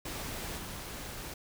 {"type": "noise with level steps", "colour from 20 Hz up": "pink", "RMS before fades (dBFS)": [-39, -42], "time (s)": [0.05, 1.34], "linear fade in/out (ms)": 5, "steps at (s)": 0.57, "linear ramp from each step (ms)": 10, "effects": []}